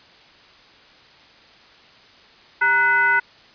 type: tone with frequency modulation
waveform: sine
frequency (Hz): 1480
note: F#6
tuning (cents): 0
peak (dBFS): -14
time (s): 2.61-3.2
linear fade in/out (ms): 10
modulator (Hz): 542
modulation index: 0.88
effects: white hiss -49 dBFS RMS until 3.54 s + resampled to 11025 Hz